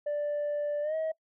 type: tone with pitch glide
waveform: sine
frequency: 587.3 to 636.8 Hz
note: D5 to D#5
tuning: 0 to +40 cents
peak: -26 dBFS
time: 0.06-1.12 s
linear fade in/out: 10 ms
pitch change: +140 cents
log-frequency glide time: 0.82-0.95 s
effects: noise-tail reverb RT60 0.1 s tail -23 dB re dry + tanh soft clip ceiling -27 dBFS